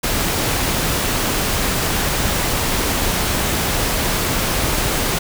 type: noise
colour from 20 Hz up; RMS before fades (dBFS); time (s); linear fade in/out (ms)
pink; -19; 0.03-5.19; 10
effects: none